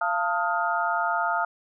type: tone cluster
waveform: sine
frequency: 691 / 893 / 1256 / 1414 Hz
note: F5 / A5 / D#6 / F6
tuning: -19 / +25 / +16 / +21 cents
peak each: -28 dBFS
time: 0.01-1.45 s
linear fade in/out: 5 ms
effects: none